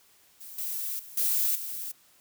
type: noise with level steps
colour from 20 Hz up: violet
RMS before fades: -44 / -33 / -46 / -26 / -36 dBFS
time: 0.4-1.92 s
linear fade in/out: 10 ms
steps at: 0.58 / 0.99 / 1.17 / 1.55 s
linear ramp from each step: 5 ms
effects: white hiss -61 dBFS RMS until 2.2 s